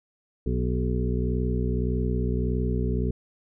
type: harmonic tone with a mistuned harmonic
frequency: 61.7 Hz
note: B1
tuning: 1 cent flat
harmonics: 1 / 2 / 3 / 4 / 6 / 7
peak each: -26 / -29 / -31 / -32 / -34 / -34 dBFS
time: 0.46-3.11 s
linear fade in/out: 5 ms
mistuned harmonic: 6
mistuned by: +20 cents
effects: none